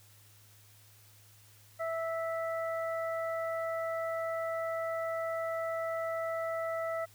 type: harmonic tone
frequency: 657 Hz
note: E5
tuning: 6 cents flat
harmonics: 1 / 2 / 3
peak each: -33 / -39 / -43 dBFS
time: 1.79-7.06 s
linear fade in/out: 20 ms
effects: added 104 Hz sine -60 dBFS peak until 7.14 s + white hiss -61 dBFS RMS until 7.14 s